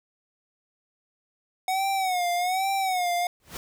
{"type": "tone with vibrato", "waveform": "square", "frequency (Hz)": 740, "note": "F#5", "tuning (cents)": 0, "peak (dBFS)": -24, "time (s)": [1.68, 3.27], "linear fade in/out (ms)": 2, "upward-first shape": "sine", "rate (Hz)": 1.2, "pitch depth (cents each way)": 99}
{"type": "noise with exponential growth", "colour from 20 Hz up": "pink", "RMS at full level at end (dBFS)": -32, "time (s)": [3.4, 3.57], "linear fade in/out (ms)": 1, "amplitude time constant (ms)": 36}
{"effects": []}